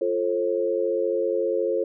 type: chord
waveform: sine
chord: F major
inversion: none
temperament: equal with one note detuned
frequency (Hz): 349.2 / 440 / 534.6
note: F4 / A4 / C5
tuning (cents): 0 / 0 / +37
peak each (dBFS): -27 / -25 / -25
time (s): 0.01-1.84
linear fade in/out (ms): 5
effects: none